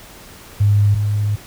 sine tone pair in turn, 102.6 / 103.85 Hz, G#2 / G#2, -21 / 0 cents, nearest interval unison, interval 21 cents, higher second, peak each -10 / -15 dBFS, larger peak first, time 0.6-0.95 / 0.95-1.36 s, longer second, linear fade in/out 10 ms, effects pink hiss -40 dBFS RMS until 1.46 s

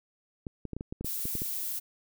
clicks, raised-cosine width 3 ms, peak -23 dBFS, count 11, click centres 0.468 / 0.653 / 0.733 / 0.766 / 0.809 / 0.925 / 1.01 / 1.046 / 1.255 / 1.353 / 1.419 s
violet noise, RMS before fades -34 dBFS, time 1.04-1.8 s, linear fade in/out 20 ms
effects none

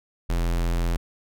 square tone, 42.61 Hz, F1, 42 cents flat, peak -22 dBFS, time 0.29-0.97 s, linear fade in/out 10 ms, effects none

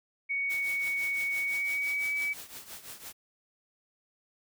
sine tone with pitch glide, 2232 to 2287 Hz, C#7 to D7, +11 to -47 cents, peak -28 dBFS, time 0.29-2.34 s, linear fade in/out 20 ms, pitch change +42 cents, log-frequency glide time 1.4-2.16 s
white noise with tremolo, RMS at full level -42 dBFS, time 0.49-3.13 s, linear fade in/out 20 ms, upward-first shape triangle, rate 5.9 Hz, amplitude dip 80%
effects none

